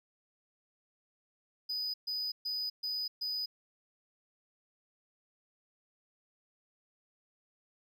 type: tone bursts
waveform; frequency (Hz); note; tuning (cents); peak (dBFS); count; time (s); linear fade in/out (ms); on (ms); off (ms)
triangle; 4978; D#8; 0; -32; 5; 1.69-3.46; 10; 250; 130
effects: none